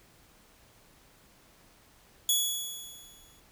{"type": "tone with exponential decay", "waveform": "15% pulse", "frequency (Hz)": 3383, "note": "G#7", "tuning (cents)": 31, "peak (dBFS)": -15, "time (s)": [2.29, 3.4], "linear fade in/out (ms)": 2, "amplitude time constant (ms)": 240, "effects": ["pink hiss -60 dBFS RMS until 3.51 s"]}